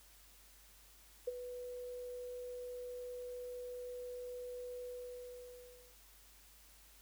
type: tone with ADSR envelope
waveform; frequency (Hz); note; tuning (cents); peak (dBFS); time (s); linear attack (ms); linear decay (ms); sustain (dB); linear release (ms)
sine; 493.9; B4; 0; -32; 1.27-5.96; 10; 24; -11; 1100
effects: added 50 Hz sine -65 dBFS peak until 7.01 s + white hiss -63 dBFS RMS until 7.01 s